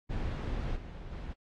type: noise with level steps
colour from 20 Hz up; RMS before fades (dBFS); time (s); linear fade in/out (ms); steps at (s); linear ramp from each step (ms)
brown; -34 / -43 / -40; 0.09-1.34; 20; 0.75 / 1.11; 20
effects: low-pass 4000 Hz 12 dB/octave + AAC 48 kbps